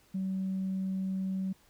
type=tone; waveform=sine; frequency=190 Hz; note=F#3; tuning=46 cents sharp; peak=-29 dBFS; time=0.14-1.53 s; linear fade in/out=10 ms; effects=tanh soft clip ceiling -26 dBFS + pink hiss -64 dBFS RMS until 1.69 s